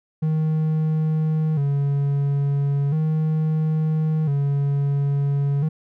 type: tone with vibrato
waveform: triangle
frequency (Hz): 148.7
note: D3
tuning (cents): +22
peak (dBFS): -16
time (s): 0.22-5.69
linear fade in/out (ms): 10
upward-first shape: square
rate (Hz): 0.37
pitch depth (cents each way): 91
effects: none